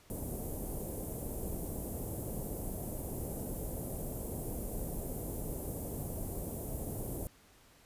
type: band-stop noise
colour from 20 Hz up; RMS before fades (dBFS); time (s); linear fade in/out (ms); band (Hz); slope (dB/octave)
pink; -39; 0.1-7.27; 0; 650 to 9700; 24
effects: pink hiss -62 dBFS RMS until 7.85 s + resampled to 32000 Hz